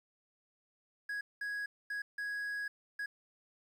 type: tone bursts at uneven times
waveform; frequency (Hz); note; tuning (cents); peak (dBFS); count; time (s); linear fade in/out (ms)
triangle; 1661.2; G#6; 0; -34; 5; 1.09-1.21 / 1.41-1.66 / 1.9-2.02 / 2.18-2.68 / 2.99-3.06; 5
effects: 11-bit